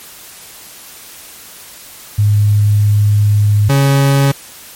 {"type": "tone pair in turn", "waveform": ["sine", "40% pulse"], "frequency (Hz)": [103.83, 138.6], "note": ["G#2", "C#3"], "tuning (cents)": [0, 0], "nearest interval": "perfect fourth", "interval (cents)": 500, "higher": "second", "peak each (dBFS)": -7, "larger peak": "neither", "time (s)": [[2.18, 3.69], [3.69, 4.32]], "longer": "first", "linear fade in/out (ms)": 10, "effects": ["white hiss -35 dBFS RMS until 4.75 s", "MP3 64 kbps"]}